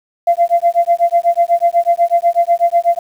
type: tone with tremolo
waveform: sine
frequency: 687 Hz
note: F5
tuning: 29 cents flat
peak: -5 dBFS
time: 0.27-2.99 s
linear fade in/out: 5 ms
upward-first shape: sine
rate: 8.1 Hz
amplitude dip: 100%
effects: tanh soft clip ceiling -3 dBFS + 7-bit